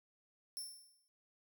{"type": "tone with exponential decay", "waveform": "15% pulse", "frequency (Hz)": 5380, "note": "E8", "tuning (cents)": 34, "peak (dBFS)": -34, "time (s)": [0.57, 1.08], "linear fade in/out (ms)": 0, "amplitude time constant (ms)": 110, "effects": ["noise-tail reverb RT60 0.1 s tail -25 dB re dry"]}